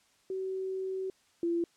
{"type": "tone pair in turn", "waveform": "sine", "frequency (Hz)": [379.2, 340], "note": ["F#4", "F4"], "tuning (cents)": [43, -46], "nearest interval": "major second", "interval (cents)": 189, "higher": "first", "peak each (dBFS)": [-32, -27], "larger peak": "second", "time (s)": [[0.3, 1.1], [1.43, 1.64]], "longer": "first", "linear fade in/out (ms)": 2, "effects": ["white hiss -67 dBFS RMS until 1.76 s", "low-pass 8000 Hz 12 dB/octave"]}